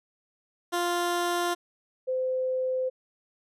15% pulse / sine tone pair in turn, 349.2 / 514.9 Hz, F4 / C5, 0 / -28 cents, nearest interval perfect fifth, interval 672 cents, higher second, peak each -19 / -25 dBFS, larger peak first, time 0.72-1.55 / 2.07-2.9 s, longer neither, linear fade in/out 20 ms, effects resampled to 32000 Hz

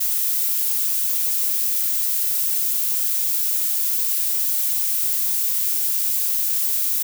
violet noise, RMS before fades -21 dBFS, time 0-7.03 s, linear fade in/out 10 ms, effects none

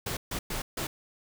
pink noise bursts at uneven times, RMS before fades -33 dBFS, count 4, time 0.06-0.17 / 0.31-0.39 / 0.5-0.62 / 0.77-0.87 s, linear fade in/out 5 ms, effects none

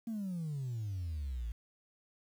sine exponential sweep, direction down, 233.1 to 53.5 Hz, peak -34 dBFS, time 0.07-1.52 s, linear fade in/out 5 ms, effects tanh soft clip ceiling -32 dBFS + 10-bit

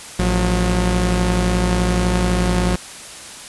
sawtooth tone pair together, 56.2 / 180.3 Hz, A1 / F#3, +37 / -45 cents, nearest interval octave + minor sixth, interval 2018 cents, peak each -14 dBFS, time 0.19-2.76 s, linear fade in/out 5 ms, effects white hiss -35 dBFS RMS until 3.48 s + resampled to 24000 Hz

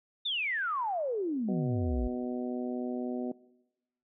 sine exponential sweep, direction down, 3715 to 50.9 Hz, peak -29 dBFS, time 0.25-2.08 s, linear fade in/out 10 ms
harmonic tone, 123.9 Hz, B2, 6 cents sharp, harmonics 2 / 3 / 4 / 5 / 6, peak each -33 / -37 / -43 / -42 / -47 dBFS, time 1.48-3.32 s, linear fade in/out 5 ms
effects noise-tail reverb RT60 1.0 s tail -22 dB re dry

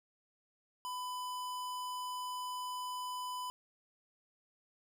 square tone, 1000 Hz, B5, 21 cents sharp, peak -39 dBFS, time 0.85-3.5 s, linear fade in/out 0 ms, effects 12-bit

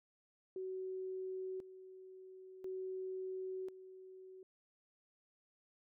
sine tone with tremolo, 375.3 Hz, F#4, 25 cents sharp, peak -40 dBFS, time 0.56-4.43 s, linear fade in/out 2 ms, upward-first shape square, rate 0.48 Hz, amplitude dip 75%, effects none

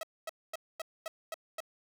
sawtooth tone bursts, 646 Hz, E5, 35 cents flat, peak -32 dBFS, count 7, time 0.01-1.604 s, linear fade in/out 2 ms, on 22 ms, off 240 ms, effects none

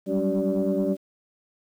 sine tone cluster, 189 / 198.4 / 284.4 / 381.8 / 581 Hz, F#3 / G3 / C#4 / G4 / D5, +37 / +21 / +45 / -46 / -19 cents, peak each -27 dBFS, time 0.06-0.97 s, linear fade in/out 50 ms, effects tanh soft clip ceiling -14 dBFS + 9-bit

